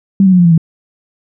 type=tone with pitch steps; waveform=sine; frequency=195 / 188.03 / 181.31 / 174.83 / 168.58 / 162.56 Hz; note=G3 / F#3 / F#3 / F3 / E3 / E3; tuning=-9 / +28 / -35 / +2 / +39 / -24 cents; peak=-4 dBFS; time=0.2-0.578 s; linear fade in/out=2 ms; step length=63 ms; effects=none